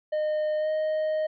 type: tone with pitch glide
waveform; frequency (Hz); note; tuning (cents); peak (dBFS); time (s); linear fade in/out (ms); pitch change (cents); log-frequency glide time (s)
triangle; 612 to 621.6; D#5 to D#5; -29 to -2; -22; 0.12-1.27; 10; +27; 0.58-0.69
effects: resampled to 11025 Hz